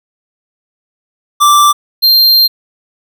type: tone pair in turn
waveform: square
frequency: 1173 / 4180 Hz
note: D6 / C8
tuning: -2 / -2 cents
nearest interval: octave + minor seventh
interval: 2200 cents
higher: second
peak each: -5 dBFS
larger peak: neither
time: 1.4-1.73 / 2.02-2.48 s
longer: second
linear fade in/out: 20 ms
effects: none